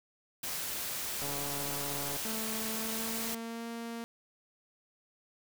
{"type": "noise", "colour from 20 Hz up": "white", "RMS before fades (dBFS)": -37, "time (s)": [0.43, 3.35], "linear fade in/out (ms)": 5}
{"type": "click train", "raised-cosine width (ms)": 1, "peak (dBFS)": -28, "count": 135, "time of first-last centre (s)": [1.22, 2.164], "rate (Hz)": 142}
{"type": "tone with pitch glide", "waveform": "sawtooth", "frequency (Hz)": [220.8, 231.8], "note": ["A3", "A#3"], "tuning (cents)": [6, -10], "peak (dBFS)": -34, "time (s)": [2.25, 4.04], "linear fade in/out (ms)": 0, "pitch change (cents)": 84, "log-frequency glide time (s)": [2.7, 3.67]}
{"effects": []}